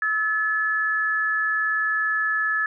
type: tone pair together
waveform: sine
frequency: 1299 / 1719.5 Hz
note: E6 / A6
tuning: -26 / -40 cents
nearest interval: perfect fourth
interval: 486 cents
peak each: -27 / -21 dBFS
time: 0.02-2.66 s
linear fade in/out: 2 ms
effects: none